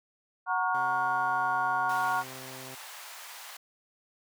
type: chord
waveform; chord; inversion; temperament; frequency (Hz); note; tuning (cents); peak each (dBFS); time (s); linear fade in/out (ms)
sine; Gb major seventh; none; equal with one note detuned; 740 / 932.3 / 1108.7 / 1427.1; Gb5 / Bb5 / Db6 / F6; 0 / 0 / 0 / +37; -31; 0.46-2.24; 50
type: tone with pitch glide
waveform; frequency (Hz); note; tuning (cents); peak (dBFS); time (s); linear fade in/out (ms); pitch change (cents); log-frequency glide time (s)
10% pulse; 131.8 to 130.89; C3 to C3; +13 to +1; -36; 0.74-2.75; 5; -12; 2.07-2.18
type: high-pass noise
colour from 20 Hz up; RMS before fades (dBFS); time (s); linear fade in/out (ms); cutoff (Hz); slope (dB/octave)
pink; -45; 1.89-3.57; 5; 770; 24
effects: none